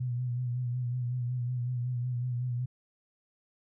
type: tone with vibrato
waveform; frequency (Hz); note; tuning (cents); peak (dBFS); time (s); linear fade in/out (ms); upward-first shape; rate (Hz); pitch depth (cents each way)
sine; 123.47; B2; 0; -29; 0-2.66; 10; sine; 5.4; 45
effects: none